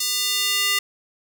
square tone with high-pass filter sweep, 400 Hz, G4, 35 cents sharp, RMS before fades -22 dBFS, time 0-0.79 s, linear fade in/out 5 ms, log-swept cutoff 4800 to 2300 Hz, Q 1.4, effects none

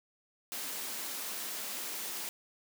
white high-pass noise, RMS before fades -39 dBFS, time 0.52-2.29 s, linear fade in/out 0 ms, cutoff 170 Hz, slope 48 dB/octave, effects none

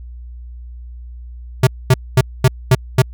square tone bursts, 129 Hz, C3, 24 cents flat, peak -7 dBFS, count 6, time 1.63-3.02 s, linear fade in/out 5 ms, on 40 ms, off 230 ms, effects added 60 Hz sine -30 dBFS peak until 3.13 s

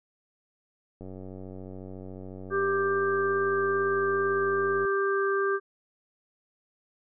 click train, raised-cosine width 2 ms, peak -29 dBFS, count 362, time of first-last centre 1.01-4.85 s, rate 94 Hz
harmonic tone, 393.9 Hz, G4, 8 cents sharp, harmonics 1 / 3 / 4, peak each -25 / -30 / -31 dBFS, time 2.5-5.6 s, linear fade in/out 50 ms
effects none

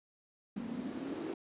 white noise with band-pass filter sweep, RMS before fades -40 dBFS, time 0.56-1.34 s, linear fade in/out 5 ms, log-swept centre 210 to 350 Hz, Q 6, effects resampled to 8000 Hz

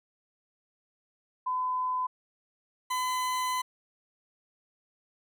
sine / 40% pulse tone pair in turn, 1012 / 1012 Hz, B5 / B5, +42 / +42 cents, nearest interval unison, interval 0 cents, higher neither, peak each -27 dBFS, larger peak neither, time 1.46-2.07 / 2.9-3.62 s, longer second, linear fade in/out 10 ms, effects none

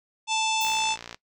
harmonic tone, 880 Hz, A5, in tune, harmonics 1 / 3 / 4 / 5 / 6 / 7 / 8 / 9 / 10, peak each -26 / -29 / -29 / -40 / -37 / -34 / -38 / -40 / -45 dBFS, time 0.27-0.97 s, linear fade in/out 50 ms
violet noise with exponential decay, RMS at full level -32 dBFS, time 0.61-0.89 s, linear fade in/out 2 ms, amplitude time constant 60 ms
click train, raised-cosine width 0.2 ms, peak -20 dBFS, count 30, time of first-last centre 0.65-1.145 s, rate 58.6 Hz
effects noise-tail reverb RT60 0.1 s tail -20 dB re dry

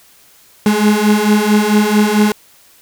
35% pulse beating tone pair, 207.7 / 212.2 Hz, G#3 / G#3, 0 / +38 cents, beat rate 4.5 Hz, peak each -12 / -10 dBFS, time 0.66-2.32 s, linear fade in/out 2 ms, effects white hiss -47 dBFS RMS until 2.81 s

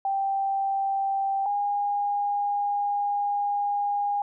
sine tone pair in turn, 784 / 814.8 Hz, G5 / G#5, 0 / -33 cents, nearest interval minor second, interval 67 cents, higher second, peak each -23 dBFS, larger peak neither, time 0.05-1.46 / 1.46-4.22 s, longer second, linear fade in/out 2 ms, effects none

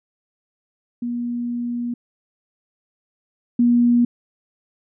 sine tone pair in turn, 240 / 240 Hz, B3 / B3, -49 / -49 cents, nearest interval unison, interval 0 cents, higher neither, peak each -22 / -12 dBFS, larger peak second, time 1.02-1.94 / 3.59-4.05 s, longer first, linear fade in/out 5 ms, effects none

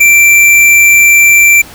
sine tone with hard clipping, 2349 Hz, D7, in tune, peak -3 dBFS, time 0-1.62 s, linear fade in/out 10 ms, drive 18 dB, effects pink hiss -32 dBFS RMS until 1.74 s

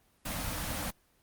pink band-stop noise, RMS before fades -35 dBFS, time 0.25-0.91 s, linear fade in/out 10 ms, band 320 to 490 Hz, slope 96 dB/octave, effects pink hiss -68 dBFS RMS until 1.22 s + Opus 24 kbps

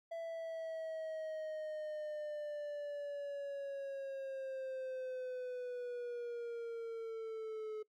triangle linear sweep, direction down, 666 to 428.6 Hz, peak -38 dBFS, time 0.11-7.83 s, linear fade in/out 10 ms, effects noise-tail reverb RT60 0.1 s tail -21 dB re dry

